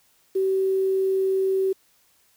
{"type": "tone with quantisation", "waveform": "sine", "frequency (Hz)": 382.9, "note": "G4", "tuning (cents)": -41, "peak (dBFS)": -19, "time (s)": [0.35, 1.73], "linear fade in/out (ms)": 10, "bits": 8, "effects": ["white hiss -62 dBFS RMS until 2.36 s"]}